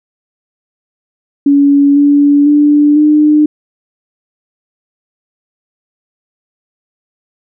sine tone with pitch steps, 282.9 / 287.2 / 293.9 / 301.3 Hz, C#4 / D4 / D4 / D4, +35 / -39 / +1 / +44 cents, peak -4 dBFS, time 1.46-3.46 s, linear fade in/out 5 ms, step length 500 ms, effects none

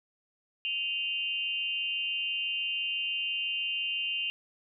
sine tone with amplitude modulation, 2793 Hz, F7, 1 cent flat, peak -25 dBFS, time 0.65-4.3 s, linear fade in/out 0 ms, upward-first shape sine, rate 274 Hz, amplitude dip 95%, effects none

